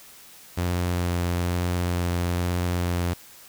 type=tone with vibrato; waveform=sawtooth; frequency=88 Hz; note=F2; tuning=14 cents sharp; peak=-19 dBFS; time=0.57-3.14 s; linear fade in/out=10 ms; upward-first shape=sine; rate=1.1 Hz; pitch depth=12 cents each way; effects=white hiss -48 dBFS RMS until 3.48 s